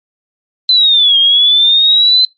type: linear two-way sweep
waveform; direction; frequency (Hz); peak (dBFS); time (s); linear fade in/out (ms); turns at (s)
sine; down then up; 4071 to 3209 to 4071; -5; 0.69-2.25; 2; 1.18
effects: noise-tail reverb RT60 0.2 s tail -24 dB re dry + MP3 32 kbps